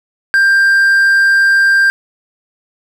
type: tone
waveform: triangle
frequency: 1587 Hz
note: G6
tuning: 21 cents sharp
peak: -5 dBFS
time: 0.34-1.9 s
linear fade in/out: 0 ms
effects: none